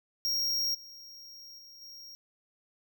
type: tone with level steps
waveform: square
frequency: 5588 Hz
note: F8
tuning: in tune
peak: -28 / -47 / -50 / -46 dBFS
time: 0.25-2.15 s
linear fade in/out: 0 ms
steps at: 0.74 / 1.58 / 1.81 s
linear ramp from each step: 10 ms
effects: none